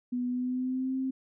sine tone with pitch glide, 246.9 to 263.1 Hz, B3 to C4, 0 to +10 cents, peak -28 dBFS, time 0.12-1.11 s, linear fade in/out 10 ms, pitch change +110 cents, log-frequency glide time 0.27-0.96 s, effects none

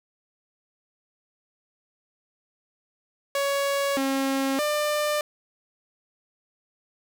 sawtooth tone with pitch steps, 559 / 270.5 / 597 Hz, C#5 / C#4 / D5, +14 / -42 / +28 cents, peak -19 dBFS, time 3.35-5.21 s, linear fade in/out 2 ms, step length 620 ms, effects none

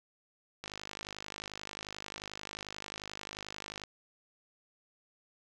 click train, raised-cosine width 0.2 ms, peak -23 dBFS, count 165, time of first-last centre 0.64-3.837 s, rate 51.3 Hz, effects 10-bit

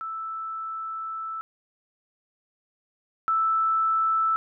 sine tone pair in turn, 1318.5 / 1318.5 Hz, E6 / E6, 0 / 0 cents, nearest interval unison, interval 0 cents, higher neither, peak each -30 / -20 dBFS, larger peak second, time 0.01-1.41 / 3.28-4.36 s, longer first, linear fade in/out 0 ms, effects none

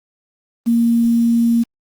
sine tone with quantisation, 233.1 Hz, A#3, in tune, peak -11 dBFS, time 0.66-1.64 s, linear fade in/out 20 ms, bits 6, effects Opus 32 kbps

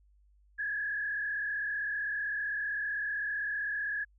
sine tone with frequency modulation, 1679 Hz, G#6, 18 cents sharp, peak -31 dBFS, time 0.58-4.05 s, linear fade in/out 20 ms, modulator 35.6 Hz, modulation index 1.4, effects added 50 Hz sine -61 dBFS peak until 4.18 s

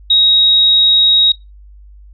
sine tone, 3790 Hz, A#7, 28 cents sharp, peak -7 dBFS, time 0.1-1.32 s, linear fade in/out 5 ms, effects noise-tail reverb RT60 0.2 s tail -19 dB re dry + added 50 Hz sine -36 dBFS peak until 2.13 s

